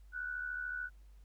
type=tone with amplitude modulation; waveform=sine; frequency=1480 Hz; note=F#6; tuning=in tune; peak=-34 dBFS; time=0.12-0.9 s; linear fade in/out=50 ms; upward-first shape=sine; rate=73.6 Hz; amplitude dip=65%; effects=added 50 Hz sine -54 dBFS peak until 1.24 s + pink hiss -74 dBFS RMS until 1.24 s